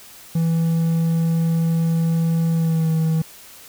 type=tone with pitch glide; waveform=triangle; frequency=164.81 to 160.58 Hz; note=E3 to E3; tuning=0 to -45 cents; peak=-14 dBFS; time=0.35-3.22 s; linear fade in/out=5 ms; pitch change=-45 cents; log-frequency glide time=2.53-2.9 s; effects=white hiss -43 dBFS RMS until 3.68 s